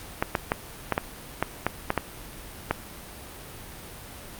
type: clicks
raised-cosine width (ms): 0.5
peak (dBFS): -7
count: 10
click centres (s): 0.225 / 0.352 / 0.519 / 0.923 / 0.979 / 1.426 / 1.666 / 1.904 / 1.977 / 2.71
effects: pink hiss -42 dBFS RMS until 4.39 s + Opus 48 kbps